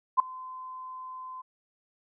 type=tone with ADSR envelope; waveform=sine; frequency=1028 Hz; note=C6; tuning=31 cents flat; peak=-14 dBFS; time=0.17-1.42 s; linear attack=27 ms; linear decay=5 ms; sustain=-24 dB; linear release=13 ms; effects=none